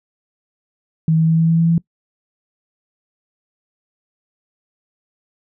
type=tone with pitch steps; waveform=sine; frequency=160.2 / 161.31 / 162.44 / 163.57 / 164.7 / 165.85 / 167 Hz; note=E3 / E3 / E3 / E3 / E3 / E3 / E3; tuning=-49 / -37 / -25 / -13 / -1 / +11 / +23 cents; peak=-11 dBFS; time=1.08-1.78 s; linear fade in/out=2 ms; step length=100 ms; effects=noise-tail reverb RT60 0.1 s tail -22 dB re dry